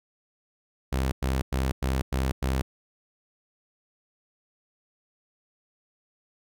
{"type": "tone bursts", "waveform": "sawtooth", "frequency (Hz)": 65.8, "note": "C2", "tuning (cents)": 10, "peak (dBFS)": -20, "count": 6, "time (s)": [0.92, 2.62], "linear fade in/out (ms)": 10, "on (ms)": 200, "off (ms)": 100, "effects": []}